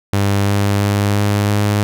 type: tone with pitch steps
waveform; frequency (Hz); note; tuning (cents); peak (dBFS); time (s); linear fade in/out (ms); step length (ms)
sawtooth; 100 / 100.81 / 101.63 / 102.46 / 103.29; G2 / G2 / G#2 / G#2 / G#2; +35 / +49 / -37 / -23 / -9; -9; 0.13-1.83; 0; 340
effects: none